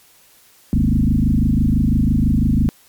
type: tone with frequency modulation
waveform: sine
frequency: 144.6 Hz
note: D3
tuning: 27 cents flat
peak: -12 dBFS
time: 0.73-2.69 s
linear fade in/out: 0 ms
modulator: 26 Hz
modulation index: 4.4
effects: white hiss -51 dBFS RMS until 2.88 s + MP3 96 kbps